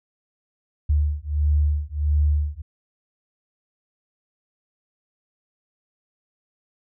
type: beating tone pair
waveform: sine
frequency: 73.5 / 75 Hz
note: D2 / D2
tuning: +2 / +37 cents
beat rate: 1.5 Hz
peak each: -21 dBFS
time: 0.89-2.62 s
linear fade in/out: 10 ms
effects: none